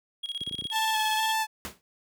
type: tone with tremolo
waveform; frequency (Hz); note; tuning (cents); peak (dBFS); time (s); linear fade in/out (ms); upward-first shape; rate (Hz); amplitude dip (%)
triangle; 3294; G#7; -15; -28; 0.23-1.35; 10; square; 17; 80
type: clicks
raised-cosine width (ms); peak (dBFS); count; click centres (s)
3; -28; 7; 0.414 / 0.475 / 0.512 / 0.545 / 0.589 / 0.622 / 0.654
type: tone with vibrato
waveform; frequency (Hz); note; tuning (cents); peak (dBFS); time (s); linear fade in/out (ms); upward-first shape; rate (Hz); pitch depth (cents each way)
sawtooth; 874; A5; -12; -21; 0.71-1.47; 50; square; 2.1; 14
type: noise with exponential decay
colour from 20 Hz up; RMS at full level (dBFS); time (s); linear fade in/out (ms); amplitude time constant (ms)
pink; -32; 1.65-1.81; 0; 33
effects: high-pass 80 Hz 12 dB/octave